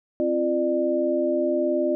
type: tone cluster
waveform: sine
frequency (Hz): 263 / 342.2 / 599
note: C4 / F4 / D5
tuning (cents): +9 / -35 / +34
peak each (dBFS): -27 / -24 / -23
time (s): 0.2-1.95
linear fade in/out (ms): 0
effects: none